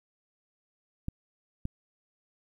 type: clicks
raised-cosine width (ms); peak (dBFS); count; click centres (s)
5; -20; 2; 1.084 / 1.654
effects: 10-bit